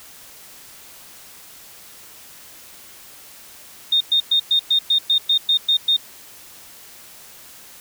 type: tone bursts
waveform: sine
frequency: 3672 Hz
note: A#7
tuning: 27 cents flat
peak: -13 dBFS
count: 11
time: 3.92-5.966 s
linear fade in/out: 5 ms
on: 86 ms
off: 110 ms
effects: white hiss -43 dBFS RMS until 7.8 s